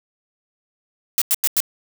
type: noise bursts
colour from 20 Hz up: blue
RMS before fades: -17 dBFS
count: 4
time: 1.18-1.603 s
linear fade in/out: 0 ms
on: 36 ms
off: 93 ms
effects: none